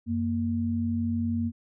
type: tone pair together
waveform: sine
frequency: 92.51 / 233.1 Hz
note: F#2 / A#3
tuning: 0 / 0 cents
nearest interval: octave + major third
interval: 1600 cents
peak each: -30 / -26 dBFS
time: 0.06-1.52 s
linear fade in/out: 50 ms
effects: none

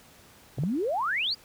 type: exponential sweep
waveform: sine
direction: up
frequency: 119 to 4969 Hz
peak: -25 dBFS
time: 0.57-1.35 s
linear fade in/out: 20 ms
type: clicks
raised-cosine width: 2 ms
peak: -22 dBFS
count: 2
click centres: 0.585 / 0.636 s
effects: pink hiss -54 dBFS RMS until 1.44 s + high-pass 60 Hz 12 dB/octave

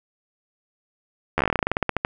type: slowing click train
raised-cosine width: 0.5 ms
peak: -5 dBFS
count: 19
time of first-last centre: 1.38-2.049 s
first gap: 12 ms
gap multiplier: 1.12
effects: none

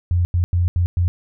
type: tone bursts at uneven times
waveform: sine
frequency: 87.8 Hz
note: F2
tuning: 10 cents sharp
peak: -14 dBFS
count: 5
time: 0.11-0.25 / 0.34-0.44 / 0.53-0.68 / 0.76-0.86 / 0.97-1.08 s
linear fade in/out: 0 ms
effects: none

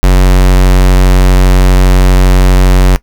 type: tone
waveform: square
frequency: 46.25 Hz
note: F#1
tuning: in tune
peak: -3 dBFS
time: 0.03-2.96 s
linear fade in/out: 0 ms
effects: noise-tail reverb RT60 0.1 s tail -18 dB re dry

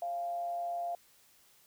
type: tone with frequency modulation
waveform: sine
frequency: 693 Hz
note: F5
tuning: 14 cents flat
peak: -33 dBFS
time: 0.02-0.95 s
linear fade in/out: 2 ms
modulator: 147 Hz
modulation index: 0.23
effects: white hiss -64 dBFS RMS until 1.66 s

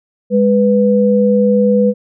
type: tone pair together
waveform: sine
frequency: 205.2 / 494.1 Hz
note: G#3 / B4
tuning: -21 / +1 cents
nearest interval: octave + minor third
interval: 1522 cents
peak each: -11 dBFS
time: 0.3-1.94 s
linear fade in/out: 50 ms
effects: none

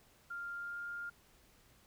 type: tone with pitch glide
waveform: sine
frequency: 1396.9 to 1405.8 Hz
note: F6 to F6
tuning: 0 to +11 cents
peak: -40 dBFS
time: 0.3-1.1 s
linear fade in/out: 10 ms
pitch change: +11 cents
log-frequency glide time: 0.54-0.79 s
effects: pink hiss -66 dBFS RMS until 1.86 s

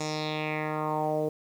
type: tone with low-pass filter sweep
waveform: 10% pulse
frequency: 153.9 Hz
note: D#3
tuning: 19 cents flat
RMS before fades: -30 dBFS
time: 0-1.29 s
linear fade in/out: 5 ms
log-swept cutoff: 6800 to 480 Hz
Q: 3.3
effects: 9-bit

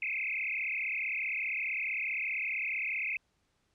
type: tone with frequency modulation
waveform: sine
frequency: 2349 Hz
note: D7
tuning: in tune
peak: -31 dBFS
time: 0.02-3.17 s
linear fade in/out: 2 ms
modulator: 35.3 Hz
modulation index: 7.5
effects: pink hiss -75 dBFS RMS until 3.74 s + low-pass 8000 Hz 12 dB/octave

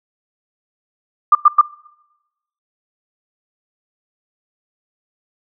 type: tone bursts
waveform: sine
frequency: 1195 Hz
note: D6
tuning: 30 cents sharp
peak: -4 dBFS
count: 3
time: 1.32-1.613 s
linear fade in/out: 5 ms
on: 31 ms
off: 100 ms
effects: noise-tail reverb RT60 1.0 s tail -24 dB re dry

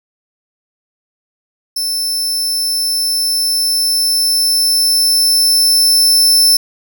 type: tone with level ramp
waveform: sawtooth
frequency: 5300 Hz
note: E8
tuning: 9 cents sharp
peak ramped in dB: -13 to -4 dBFS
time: 1.76-6.57 s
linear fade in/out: 5 ms
effects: none

